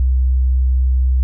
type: tone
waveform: sine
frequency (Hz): 64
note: C2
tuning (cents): -38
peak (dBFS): -11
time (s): 0-1.23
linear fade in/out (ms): 0
effects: none